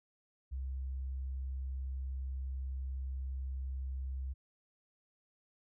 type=tone; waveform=sine; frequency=65.9 Hz; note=C2; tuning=13 cents sharp; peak=-36 dBFS; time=0.51-4.34 s; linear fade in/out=20 ms; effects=none